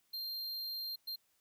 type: tone bursts at uneven times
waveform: square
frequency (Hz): 4185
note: C8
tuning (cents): 0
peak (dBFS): -39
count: 2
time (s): 0.13-0.96 / 1.07-1.16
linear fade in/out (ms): 10
effects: white hiss -75 dBFS RMS until 1.4 s